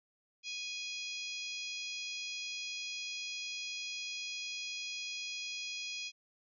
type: harmonic tone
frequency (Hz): 829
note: G#5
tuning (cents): -3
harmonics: 3 / 4 / 5 / 6 / 7 / 8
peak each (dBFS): -42 / -45 / -48 / -46 / -50 / -52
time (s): 0.43-6.12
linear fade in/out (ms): 50
effects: none